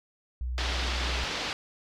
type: tone with pitch glide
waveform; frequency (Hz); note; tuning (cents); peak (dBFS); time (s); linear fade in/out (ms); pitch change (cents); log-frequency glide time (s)
sine; 61.74 to 62.17; B1 to B1; 0 to +12; -29; 0.41-1.24; 0; +12; 0.61-1.11
type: low-pass noise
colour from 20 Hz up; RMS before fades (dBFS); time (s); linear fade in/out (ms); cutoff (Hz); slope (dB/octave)
white; -33; 0.58-1.53; 0; 4600; 24
effects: none